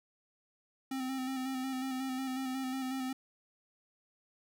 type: tone with vibrato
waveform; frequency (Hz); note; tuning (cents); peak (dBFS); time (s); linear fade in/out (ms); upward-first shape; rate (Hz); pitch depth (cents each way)
square; 261.6; C4; 0; -35; 0.91-3.13; 5; square; 5.5; 26
effects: none